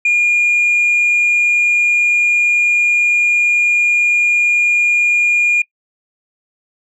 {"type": "tone", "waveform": "sine", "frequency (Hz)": 2423, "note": "D#7", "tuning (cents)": -47, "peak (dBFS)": -8, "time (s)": [0.05, 5.62], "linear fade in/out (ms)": 5, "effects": ["noise-tail reverb RT60 0.1 s tail -23 dB re dry", "tanh soft clip ceiling -8 dBFS"]}